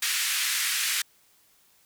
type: band-pass noise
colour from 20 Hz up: pink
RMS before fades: -27 dBFS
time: 0.02-1.02 s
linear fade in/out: 5 ms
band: 1700 to 14000 Hz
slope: 24 dB/octave
effects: white hiss -62 dBFS RMS until 1.85 s